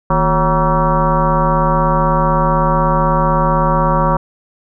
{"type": "tone with frequency modulation", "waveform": "sine", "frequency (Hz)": 553, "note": "C#5", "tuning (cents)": -4, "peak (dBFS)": -10, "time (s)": [0.1, 4.17], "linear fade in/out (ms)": 5, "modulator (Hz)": 197, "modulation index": 3.4, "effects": []}